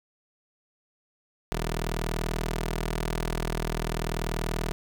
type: tone with notch filter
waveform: 15% pulse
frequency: 40.43 Hz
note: E1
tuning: 33 cents flat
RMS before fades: -30 dBFS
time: 1.52-4.72 s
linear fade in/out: 0 ms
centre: 83 Hz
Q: 0.55
effects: none